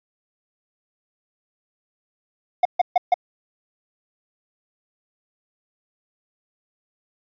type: tone bursts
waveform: triangle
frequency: 720 Hz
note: F#5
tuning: 47 cents flat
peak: -10 dBFS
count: 4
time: 2.63-3.142 s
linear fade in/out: 5 ms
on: 23 ms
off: 140 ms
effects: resampled to 11025 Hz